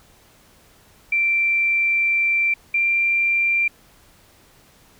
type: tone pair in turn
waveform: sine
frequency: 2350 / 2369 Hz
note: D7 / D7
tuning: +1 / +14 cents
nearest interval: unison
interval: 13 cents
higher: second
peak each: -16 dBFS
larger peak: neither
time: 1.12-2.54 / 2.74-3.68 s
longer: first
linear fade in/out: 5 ms
effects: pink hiss -53 dBFS RMS until 4.99 s